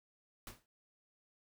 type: noise with exponential decay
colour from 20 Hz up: pink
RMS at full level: -45 dBFS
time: 0.47-0.66 s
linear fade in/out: 1 ms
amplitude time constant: 40 ms
effects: none